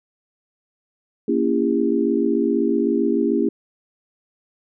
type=chord; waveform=sine; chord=A# diminished seventh; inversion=none; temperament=just; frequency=233.1 / 279.7 / 335.6 / 402.8 Hz; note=A#3 / C#4 / E4 / G4; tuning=0 / +16 / +31 / +47 cents; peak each=-22 dBFS; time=1.28-3.49 s; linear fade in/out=5 ms; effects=none